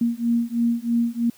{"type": "beating tone pair", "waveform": "sine", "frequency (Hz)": [233.1, 236.2], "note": ["A#3", "A#3"], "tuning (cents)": [0, 23], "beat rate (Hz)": 3.1, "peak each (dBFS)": -22, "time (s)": [0.01, 1.3], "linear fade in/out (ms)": 5, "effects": ["white hiss -53 dBFS RMS until 1.37 s"]}